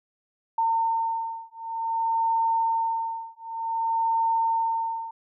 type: beating tone pair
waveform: sine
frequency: 908 / 908.54 Hz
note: A#5 / A#5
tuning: -46 / -45 cents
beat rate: 0.54 Hz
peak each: -26 / -26 dBFS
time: 0.58-5.11 s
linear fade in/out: 5 ms
effects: none